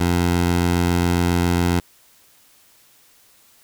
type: tone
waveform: 15% pulse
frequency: 87.31 Hz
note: F2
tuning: in tune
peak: -10 dBFS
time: 0-1.8 s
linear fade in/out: 5 ms
effects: white hiss -54 dBFS RMS until 3.63 s